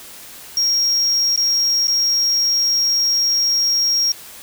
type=tone with dropouts; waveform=triangle; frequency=5590 Hz; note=F8; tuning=1 cent sharp; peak=-13 dBFS; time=0.57-4.12 s; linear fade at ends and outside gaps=2 ms; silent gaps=1.361-1.375 / 1.872-1.88 s; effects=white hiss -38 dBFS RMS until 4.42 s